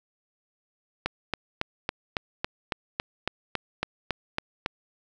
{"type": "click train", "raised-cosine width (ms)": 0.3, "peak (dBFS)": -10, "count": 14, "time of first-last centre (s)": [1.06, 4.661], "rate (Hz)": 3.61, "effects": []}